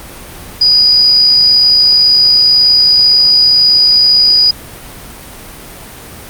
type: tone with amplitude modulation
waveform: sine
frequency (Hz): 4921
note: D#8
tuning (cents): -20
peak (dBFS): -3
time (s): 0.61-4.51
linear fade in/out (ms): 5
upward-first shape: sine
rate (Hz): 139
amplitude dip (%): 30
effects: pink hiss -30 dBFS RMS until 6.29 s + Opus 32 kbps